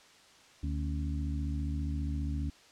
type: harmonic tone with a mistuned harmonic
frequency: 74.9 Hz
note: D2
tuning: 35 cents sharp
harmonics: 1 / 2 / 3 / 4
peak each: -32 / -39 / -43 / -40 dBFS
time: 0.63-2.5 s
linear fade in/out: 5 ms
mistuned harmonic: 4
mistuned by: -120 cents
effects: white hiss -58 dBFS RMS until 2.71 s + low-pass 6000 Hz 12 dB/octave